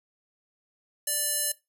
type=tone with band-pass filter; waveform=square; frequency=587.3 Hz; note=D5; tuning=in tune; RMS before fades=-28 dBFS; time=1.07-1.52 s; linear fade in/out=5 ms; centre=11000 Hz; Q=2.5; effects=noise-tail reverb RT60 0.2 s tail -18 dB re dry